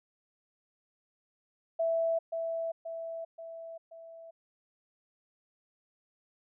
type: tone with echo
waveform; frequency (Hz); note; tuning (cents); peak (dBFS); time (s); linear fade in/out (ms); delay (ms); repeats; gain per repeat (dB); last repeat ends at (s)
sine; 660; E5; +2; -26; 1.79-2.19; 10; 530; 4; -5; 4.31
effects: none